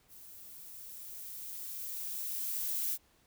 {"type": "noise with level ramp", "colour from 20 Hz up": "violet", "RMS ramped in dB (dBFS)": [-53, -33], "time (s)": [0.08, 2.98], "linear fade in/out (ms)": 50, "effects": ["pink hiss -68 dBFS RMS until 3.26 s"]}